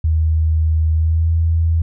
sine tone with pitch glide, 79.4 to 82.11 Hz, D#2 to E2, +36 to -6 cents, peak -12 dBFS, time 0.04-1.82 s, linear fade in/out 5 ms, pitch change +58 cents, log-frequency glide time 0.93-1.3 s, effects none

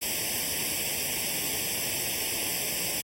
white noise with comb filter, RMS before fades -30 dBFS, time 0.01-3.02 s, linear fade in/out 20 ms, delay 0.37 ms, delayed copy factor +1, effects high-pass 80 Hz 12 dB/octave + AAC 48 kbps

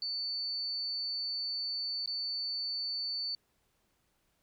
sine tone with dropouts, 4500 Hz, C#8, 25 cents sharp, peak -33 dBFS, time 0.02-3.35 s, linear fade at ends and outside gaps 1 ms, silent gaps 2.06-2.075 s, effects pink hiss -75 dBFS RMS until 4.42 s

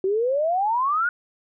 sine exponential sweep, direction up, 370 to 1480 Hz, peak -19 dBFS, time 0.04-1.09 s, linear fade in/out 2 ms, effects none

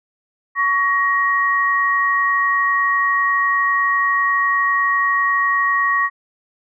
sine tone pair together, 1122 / 1887 Hz, C#6 / A#6, +21 / +21 cents, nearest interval major sixth, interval 900 cents, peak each -17 dBFS, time 0.55-6.1 s, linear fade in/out 50 ms, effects none

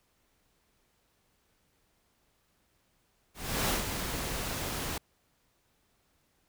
pink noise with ADSR envelope, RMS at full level -28 dBFS, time 3.34-4.98 s, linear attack 350 ms, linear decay 140 ms, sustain -7 dB, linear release 4 ms, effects pink hiss -72 dBFS RMS until 6.48 s

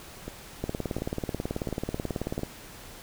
two click trains, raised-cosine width 2 ms, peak -22 / -16 dBFS, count 4 / 34, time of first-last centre 0.28-2.393 / 0.64-2.433 s, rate 1.42 / 18.4 Hz, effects pink hiss -46 dBFS RMS until 3.02 s

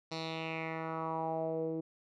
10% pulse tone with low-pass filter sweep, 161.6 Hz, E3, 34 cents flat, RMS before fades -37 dBFS, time 0.11-1.81 s, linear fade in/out 10 ms, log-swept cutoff 4800 to 370 Hz, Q 3.8, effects none

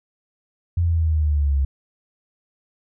sine exponential sweep, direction down, 87.31 to 67.4 Hz, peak -16 dBFS, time 0.77-1.65 s, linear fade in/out 5 ms, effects none

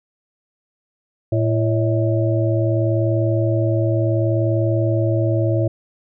harmonic tone with a mistuned harmonic, 112.2 Hz, A2, 34 cents sharp, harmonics 1 / 3 / 5 / 6, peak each -17 / -22 / -24 / -25 dBFS, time 1.32-5.68 s, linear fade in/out 5 ms, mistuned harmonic 6, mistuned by -83 cents, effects none

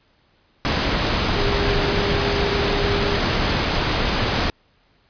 sine tone in noise, 403.7 Hz, G#4, 49 cents flat, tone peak -24 dBFS, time 1.36-3.18 s, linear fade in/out 0 ms, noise pink, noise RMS -20 dBFS, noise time 0.65-4.5 s, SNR -7 dB, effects pink hiss -60 dBFS RMS until 5.09 s + resampled to 11025 Hz

